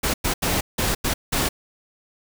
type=noise bursts at uneven times; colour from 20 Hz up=pink; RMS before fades=-22 dBFS; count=6; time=0.03-0.14 / 0.24-0.34 / 0.42-0.61 / 0.78-0.95 / 1.04-1.14 / 1.32-1.49 s; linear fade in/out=10 ms; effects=none